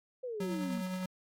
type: exponential sweep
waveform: sine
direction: down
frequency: 523.3 to 218.1 Hz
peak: -36 dBFS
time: 0.23-0.82 s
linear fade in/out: 10 ms
type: tone with tremolo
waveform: square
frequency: 185 Hz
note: F#3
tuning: in tune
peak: -34 dBFS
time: 0.4-1.06 s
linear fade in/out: 5 ms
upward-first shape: triangle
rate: 9.7 Hz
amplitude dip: 35%
effects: AAC 64 kbps